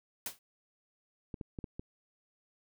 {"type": "noise with exponential decay", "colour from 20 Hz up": "white", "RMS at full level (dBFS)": -34, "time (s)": [0.26, 0.39], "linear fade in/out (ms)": 2, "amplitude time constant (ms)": 28}
{"type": "clicks", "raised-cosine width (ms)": 3, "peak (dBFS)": -27, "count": 5, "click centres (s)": [1.342, 1.412, 1.588, 1.642, 1.795]}
{"effects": []}